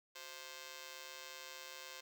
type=tone with amplitude modulation; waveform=5% pulse; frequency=523.3 Hz; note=C5; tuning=in tune; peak=-33 dBFS; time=0.15-2.01 s; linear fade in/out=10 ms; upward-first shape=sine; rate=148 Hz; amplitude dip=90%; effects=none